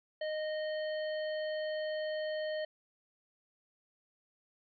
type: harmonic tone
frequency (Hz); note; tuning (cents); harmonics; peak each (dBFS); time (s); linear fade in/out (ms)
618; D#5; -12; 1 / 3 / 5 / 7; -34 / -44 / -48 / -51; 0.21-2.65; 5
effects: none